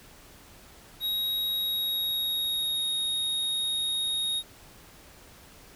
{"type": "tone with pitch glide", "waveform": "square", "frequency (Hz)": [3799, 3742], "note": ["A#7", "A#7"], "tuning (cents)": [32, 6], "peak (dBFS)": -27, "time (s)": [1, 4.43], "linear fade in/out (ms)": 50, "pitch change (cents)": -26, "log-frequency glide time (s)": [1.52, 2.91], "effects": ["pink hiss -52 dBFS RMS until 5.75 s"]}